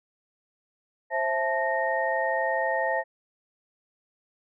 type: tone cluster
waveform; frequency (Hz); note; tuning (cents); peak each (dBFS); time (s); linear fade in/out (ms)
sine; 530 / 662 / 873 / 1851; C5 / E5 / A5 / A#6; +22 / +7 / -14 / -13; -29; 1.1-3.04; 50
effects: none